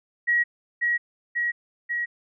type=tone with echo; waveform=sine; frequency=1907 Hz; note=A#6; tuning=39 cents sharp; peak=-18 dBFS; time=0.27-0.44 s; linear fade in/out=20 ms; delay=540 ms; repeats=3; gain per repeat=-2 dB; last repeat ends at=2.06 s; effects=none